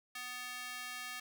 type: tone with high-pass filter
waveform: square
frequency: 248.7 Hz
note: B3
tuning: 12 cents sharp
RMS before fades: -44 dBFS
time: 0.15-1.2 s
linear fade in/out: 5 ms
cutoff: 1700 Hz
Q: 1.2
effects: none